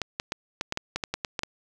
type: clicks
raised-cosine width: 0.2 ms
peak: -11 dBFS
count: 12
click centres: 0.017 / 0.199 / 0.321 / 0.611 / 0.724 / 0.774 / 0.96 / 1.038 / 1.14 / 1.248 / 1.392 / 1.434 s
effects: none